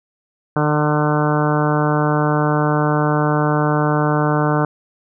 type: harmonic tone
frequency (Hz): 150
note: D3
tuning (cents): +37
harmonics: 1 / 2 / 3 / 4 / 5 / 6 / 7 / 8 / 9 / 10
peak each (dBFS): -18 / -21 / -23 / -24 / -25 / -26 / -26 / -27 / -28 / -28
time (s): 0.56-4.65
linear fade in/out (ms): 2
effects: none